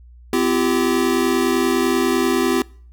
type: tone cluster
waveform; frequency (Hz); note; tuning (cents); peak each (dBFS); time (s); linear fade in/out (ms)
square; 256.1 / 339.3 / 389.4; C4 / F4 / G4; -37 / -50 / -12; -21; 0.33-2.62; 2
effects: noise-tail reverb RT60 0.5 s tail -24 dB re dry + added 60 Hz sine -41 dBFS peak until 2.92 s